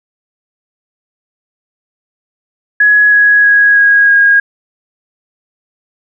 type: tone with pitch steps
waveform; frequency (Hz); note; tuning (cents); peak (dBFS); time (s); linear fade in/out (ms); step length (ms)
sine; 1680 / 1668.4 / 1656.9 / 1645.4 / 1634.1; G#6 / G#6 / G#6 / G#6 / G#6; +19 / +7 / -5 / -17 / -28; -4; 2.8-4.4; 5; 320
effects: none